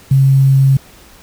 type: tone with quantisation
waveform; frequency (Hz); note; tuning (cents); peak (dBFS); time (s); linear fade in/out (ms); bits
sine; 135.3; C#3; -42; -6; 0.11-0.77; 5; 6
effects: pink hiss -42 dBFS RMS until 1.22 s